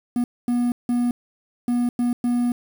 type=tone bursts at uneven times; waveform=triangle; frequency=242.4 Hz; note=B3; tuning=32 cents flat; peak=-16 dBFS; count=6; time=0.16-0.24 / 0.48-0.72 / 0.89-1.11 / 1.68-1.89 / 1.99-2.13 / 2.24-2.52 s; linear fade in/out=2 ms; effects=7-bit